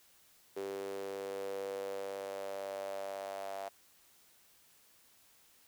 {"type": "tone with high-pass filter sweep", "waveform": "sawtooth", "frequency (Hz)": 98, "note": "G2", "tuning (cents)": 0, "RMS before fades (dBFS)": -41, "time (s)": [0.56, 3.69], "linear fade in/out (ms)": 10, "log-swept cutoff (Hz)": [410, 670], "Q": 7.2, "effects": ["white hiss -65 dBFS RMS until 5.67 s"]}